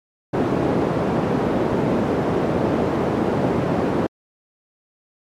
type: band-pass noise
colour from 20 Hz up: white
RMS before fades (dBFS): -20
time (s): 0.33-4.07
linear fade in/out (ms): 10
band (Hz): 130 to 450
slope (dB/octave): 12
effects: MP3 64 kbps